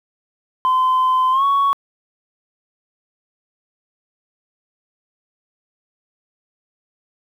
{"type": "tone with pitch glide", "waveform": "sine", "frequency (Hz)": [1028, 1114.6], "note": ["C6", "C#6"], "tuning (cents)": [-31, 9], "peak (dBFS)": -11, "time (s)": [0.65, 1.73], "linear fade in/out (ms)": 0, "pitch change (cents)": 140, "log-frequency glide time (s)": [1.31, 1.44], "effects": ["tanh soft clip ceiling -11 dBFS", "8-bit"]}